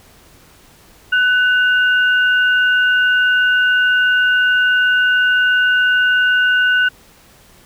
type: tone pair together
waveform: sine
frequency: 1493.8 / 2820 Hz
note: F#6 / F7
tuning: +16 / +16 cents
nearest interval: major seventh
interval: 1100 cents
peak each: -11 / -21 dBFS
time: 1.12-6.89 s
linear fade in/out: 10 ms
effects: pink hiss -47 dBFS RMS until 7.65 s